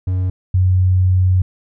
triangle / sine tone pair in turn, 92.3 / 92.3 Hz, F#2 / F#2, -4 / -4 cents, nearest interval unison, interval 0 cents, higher neither, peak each -13 / -10 dBFS, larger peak second, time 0.07-0.3 / 0.54-1.42 s, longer second, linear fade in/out 5 ms, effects none

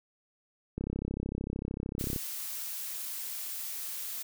click train, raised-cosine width 3 ms, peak -21 dBFS, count 47, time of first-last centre 0.78-2.161 s, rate 33.3 Hz
blue noise, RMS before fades -38 dBFS, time 1.99-4.23 s, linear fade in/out 10 ms
effects none

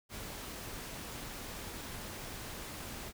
pink noise, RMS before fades -44 dBFS, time 0.09-3.13 s, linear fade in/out 50 ms, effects none

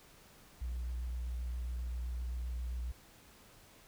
sine tone with vibrato, 60.7 Hz, B1, 29 cents flat, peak -34 dBFS, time 0.61-2.92 s, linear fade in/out 10 ms, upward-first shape square, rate 7.6 Hz, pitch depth 15 cents each way, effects tanh soft clip ceiling -33 dBFS + pink hiss -60 dBFS RMS until 3.87 s

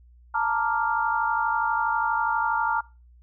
sine chord, Bb major seventh, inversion third, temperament equal, 880 / 932.3 / 1174.7 / 1396.9 Hz, A5 / Bb5 / D6 / F6, 0 / 0 / 0 / 0 cents, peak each -27 / -26 / -31 / -27 dBFS, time 0.34-2.81 s, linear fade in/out 10 ms, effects noise-tail reverb RT60 0.3 s tail -22 dB re dry + added 60 Hz sine -50 dBFS peak until 3.22 s

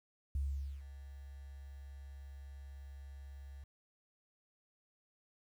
sine tone with ADSR envelope, 69.3 Hz, C#2, in tune, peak -32 dBFS, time 0.35-3.64 s, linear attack 3 ms, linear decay 460 ms, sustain -15 dB, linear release 5 ms, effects 11-bit

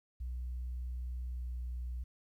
sine tone with pitch glide, 61.7 to 61.1 Hz, B1 to B1, -1 to -18 cents, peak -35 dBFS, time 0.2-2.04 s, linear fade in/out 10 ms, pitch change -17 cents, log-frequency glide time 1.3-1.47 s, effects tanh soft clip ceiling -34 dBFS + 12-bit

